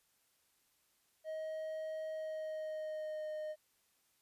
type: tone with pitch glide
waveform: triangle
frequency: 630 to 615.6 Hz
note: D#5 to D#5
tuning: +21 to -19 cents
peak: -37 dBFS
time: 1.24-3.56 s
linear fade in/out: 50 ms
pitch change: -40 cents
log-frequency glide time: 2.12-3.31 s
effects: white hiss -75 dBFS RMS until 4.21 s + resampled to 32000 Hz